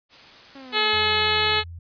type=noise; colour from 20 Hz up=white; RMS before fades=-46 dBFS; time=0.09-0.88 s; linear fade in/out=50 ms
type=exponential sweep; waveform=sawtooth; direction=down; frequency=277.2 to 144 Hz; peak=-36 dBFS; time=0.55-1.6 s; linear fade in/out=5 ms
type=harmonic tone; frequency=428 Hz; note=A4; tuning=48 cents flat; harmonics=1 / 2 / 3 / 4 / 5 / 6 / 7 / 8 / 9 / 10; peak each=-28 / -28 / -28 / -28 / -28 / -28 / -28 / -28 / -28 / -28 dBFS; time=0.72-1.64 s; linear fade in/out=50 ms
type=tone with pitch glide; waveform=sine; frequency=87.31 to 84.78 Hz; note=F2 to E2; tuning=0 to +49 cents; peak=-35 dBFS; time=0.93-1.79 s; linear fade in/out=5 ms; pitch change=-51 cents; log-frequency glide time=1.09-1.51 s
effects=resampled to 11025 Hz